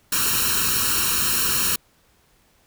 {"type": "noise with comb filter", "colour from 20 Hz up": "white", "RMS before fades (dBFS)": -21, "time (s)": [0.12, 1.76], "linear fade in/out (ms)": 5, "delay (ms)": 0.72, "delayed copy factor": 1, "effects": ["pink hiss -60 dBFS RMS until 2.66 s"]}